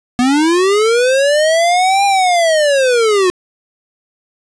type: linear two-way sweep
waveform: square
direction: up then down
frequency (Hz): 240.5 to 807 to 355.2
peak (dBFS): -10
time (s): 0.19-3.3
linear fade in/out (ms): 0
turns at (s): 2.05
effects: resampled to 22050 Hz + 7-bit